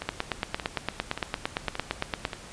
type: two click trains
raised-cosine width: 0.3 ms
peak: -10 / -16 dBFS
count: 20 / 5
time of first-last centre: 0.09-2.252 / 0.02-2.332 s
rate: 8.79 / 1.73 Hz
effects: pink hiss -45 dBFS RMS until 2.52 s + resampled to 22050 Hz